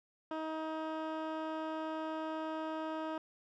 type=tone with low-pass filter; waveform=15% pulse; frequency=316.1 Hz; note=D#4; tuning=27 cents sharp; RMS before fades=-39 dBFS; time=0.31-3.18 s; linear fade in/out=2 ms; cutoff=2100 Hz; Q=0.65; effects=none